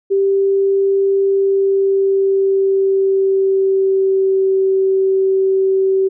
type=tone with pitch glide; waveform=sine; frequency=392 to 383.7 Hz; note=G4 to G4; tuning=0 to -37 cents; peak=-11 dBFS; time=0.1-6.09 s; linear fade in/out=20 ms; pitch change=-37 cents; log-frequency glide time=1.24-4.55 s; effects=none